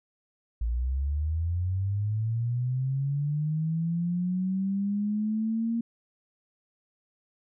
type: linear sweep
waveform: sine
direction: up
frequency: 55 to 233.1 Hz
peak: -25 dBFS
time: 0.61-5.81 s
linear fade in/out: 5 ms
effects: none